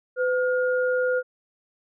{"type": "tone pair together", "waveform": "sine", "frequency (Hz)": [505, 1425], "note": ["B4", "F6"], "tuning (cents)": [39, 34], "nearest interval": "octave + tritone", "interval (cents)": 1795, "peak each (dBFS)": [-21, -27], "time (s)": [0.16, 1.23], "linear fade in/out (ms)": 50, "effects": []}